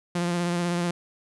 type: tone with vibrato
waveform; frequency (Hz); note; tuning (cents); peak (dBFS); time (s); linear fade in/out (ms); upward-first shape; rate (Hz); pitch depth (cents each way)
sawtooth; 174; F3; -6; -20; 0.15-0.91; 5; sine; 16; 24
effects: resampled to 24000 Hz